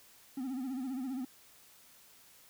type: tone with vibrato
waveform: triangle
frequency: 260.4 Hz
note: C4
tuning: 8 cents flat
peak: -33 dBFS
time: 0.37-1.25 s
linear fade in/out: 5 ms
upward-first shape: sine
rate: 15 Hz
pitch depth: 100 cents each way
effects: white hiss -60 dBFS RMS until 2.49 s